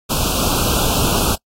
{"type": "band-stop noise", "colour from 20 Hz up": "pink", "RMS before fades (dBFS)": -18, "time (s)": [0.09, 1.36], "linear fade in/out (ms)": 20, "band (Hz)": [1500, 2500], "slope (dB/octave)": 96, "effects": ["noise-tail reverb RT60 0.1 s tail -26 dB re dry", "AAC 48 kbps"]}